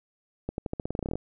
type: accelerating click train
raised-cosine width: 2 ms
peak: -17 dBFS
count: 15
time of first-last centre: 0.49-1.155 s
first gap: 91 ms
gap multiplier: 0.89
effects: none